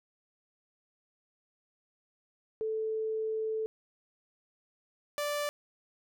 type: tone pair in turn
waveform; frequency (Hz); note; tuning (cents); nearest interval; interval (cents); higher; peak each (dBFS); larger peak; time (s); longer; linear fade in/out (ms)
sine / sawtooth; 439 / 586; A4 / D5; -4 / -4; perfect fourth; 500; second; -30 / -27; second; 2.61-3.66 / 5.18-5.49; first; 0
effects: none